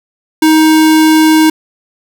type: tone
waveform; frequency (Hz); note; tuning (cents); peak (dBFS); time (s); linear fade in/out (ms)
square; 314.4; D#4; +18; -5; 0.42-1.5; 5
effects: none